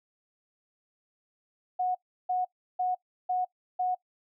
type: tone bursts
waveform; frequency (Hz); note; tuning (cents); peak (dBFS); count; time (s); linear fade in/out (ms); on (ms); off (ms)
sine; 732; F#5; -19; -25; 5; 1.79-3.95; 10; 160; 340
effects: noise-tail reverb RT60 0.1 s tail -21 dB re dry